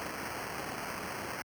blue noise with sample-and-hold, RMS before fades -39 dBFS, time 0-1.42 s, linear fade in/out 0 ms, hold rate 3675 Hz, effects high-pass 80 Hz 12 dB/octave

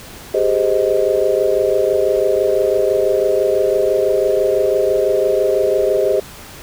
sine chord, Ab major seventh, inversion third, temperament just, 389.3 / 415.3 / 519.1 / 623 Hz, G4 / Ab4 / C5 / Eb5, -12 / 0 / -14 / +2 cents, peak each -18 dBFS, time 0.34-6.2 s, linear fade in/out 5 ms, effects pink hiss -36 dBFS RMS until 6.62 s

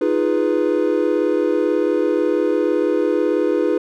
triangle chord, F half-diminished seventh, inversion third, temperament equal, 311.1 / 349.2 / 415.3 / 493.9 Hz, Eb4 / F4 / Ab4 / Cb5, 0 / 0 / 0 / 0 cents, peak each -19 dBFS, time 0.01-3.78 s, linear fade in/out 5 ms, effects none

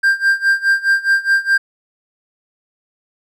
triangle tone with tremolo, 1588 Hz, G6, 22 cents sharp, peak -7 dBFS, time 0.03-1.58 s, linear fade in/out 10 ms, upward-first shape sine, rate 4.8 Hz, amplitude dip 90%, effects none

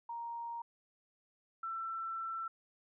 sine tone pair in turn, 935 / 1338.8 Hz, A#5 / E6, +5 / +26 cents, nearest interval tritone, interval 621 cents, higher second, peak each -39 / -37 dBFS, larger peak second, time 0.09-0.62 / 1.63-2.48 s, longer second, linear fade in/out 5 ms, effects none

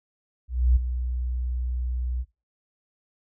sine tone with ADSR envelope, 61.74 Hz, B1, in tune, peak -14 dBFS, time 0.48-2.25 s, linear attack 280 ms, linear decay 14 ms, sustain -11 dB, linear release 46 ms, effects noise-tail reverb RT60 0.3 s tail -21 dB re dry

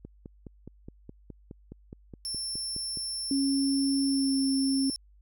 click train, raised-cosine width 3 ms, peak -29 dBFS, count 15, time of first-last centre 0.05-2.973 s, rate 4.79 Hz
30% pulse tone, 5380 Hz, E8, 34 cents sharp, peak -28 dBFS, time 2.25-4.96 s, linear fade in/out 0 ms
sine tone with pitch glide, 274.1 to 269.7 Hz, C#4 to C#4, -19 to -47 cents, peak -24 dBFS, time 3.31-4.9 s, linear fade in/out 2 ms, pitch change -28 cents, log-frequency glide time 4.06-4.34 s
effects added 50 Hz sine -55 dBFS peak until 5.21 s

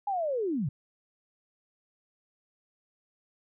sine linear sweep, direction down, 833 to 116.3 Hz, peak -27 dBFS, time 0.07-0.69 s, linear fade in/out 5 ms, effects none

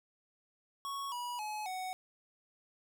square tone with pitch steps, 1108.7 / 970.8 / 850 / 744.3 Hz, C#6 / B5 / G#5 / F#5, 0 / -30 / +40 / +10 cents, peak -38 dBFS, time 0.85-1.93 s, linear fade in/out 0 ms, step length 270 ms, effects none

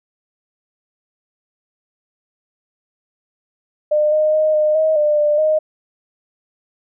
sine tone with pitch steps, 603 / 615 / 620 / 610 / 630 / 599 / 595 / 620 Hz, D5 / D#5 / D#5 / D#5 / D#5 / D5 / D5 / D#5, +46 / -20 / -6 / -34 / +21 / +34 / +22 / -6 cents, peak -12 dBFS, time 3.91-5.59 s, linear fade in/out 10 ms, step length 210 ms, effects none

